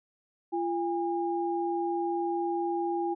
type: tone pair together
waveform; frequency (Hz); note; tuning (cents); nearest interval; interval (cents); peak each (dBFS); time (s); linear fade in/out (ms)
sine; 343.2 / 812; F4 / G#5; -30 / -39; octave + minor third; 1491; -29 / -31; 0.52-3.15; 20
effects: none